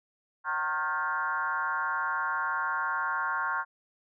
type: tone with frequency modulation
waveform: sine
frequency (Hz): 1244.5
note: D#6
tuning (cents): 0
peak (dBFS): -27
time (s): 0.44-3.65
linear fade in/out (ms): 50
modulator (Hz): 162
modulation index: 2.2
effects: none